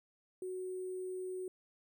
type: tone with sample-and-hold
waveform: sine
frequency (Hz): 370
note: F#4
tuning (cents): 0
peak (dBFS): -38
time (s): 0.42-1.48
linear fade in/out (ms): 2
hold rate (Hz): 8820
effects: none